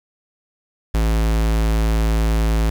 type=tone; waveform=square; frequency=54.8 Hz; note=A1; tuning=6 cents flat; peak=-16 dBFS; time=0.94-2.7 s; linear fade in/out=5 ms; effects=7-bit

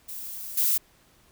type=noise with level steps; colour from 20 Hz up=violet; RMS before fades=-37 / -23 dBFS; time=0.08-0.78 s; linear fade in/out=10 ms; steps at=0.57 s; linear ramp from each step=5 ms; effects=pink hiss -60 dBFS RMS until 1.31 s

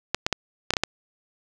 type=clicks; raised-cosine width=0.2 ms; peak=-4 dBFS; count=7; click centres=0.146 / 0.265 / 0.327 / 0.706 / 0.737 / 0.768 / 0.836 s; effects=7-bit

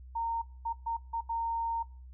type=tone bursts at uneven times; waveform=sine; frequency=920 Hz; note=A#5; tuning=23 cents flat; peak=-30 dBFS; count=5; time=0.15-0.42 / 0.65-0.73 / 0.86-0.97 / 1.13-1.21 / 1.29-1.83 s; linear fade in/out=10 ms; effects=noise-tail reverb RT60 0.4 s tail -22 dB re dry + added 63 Hz sine -46 dBFS peak until 2.13 s

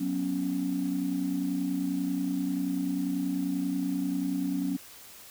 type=chord; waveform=sine; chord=F# suspended fourth; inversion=none; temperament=equal; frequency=185 / 246.9 / 277.2 Hz; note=F#3 / B3 / C#4; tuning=0 / 0 / 0 cents; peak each=-32 / -34 / -28 dBFS; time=0-4.77 s; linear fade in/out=10 ms; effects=tanh soft clip ceiling -20 dBFS + white hiss -49 dBFS RMS until 5.3 s

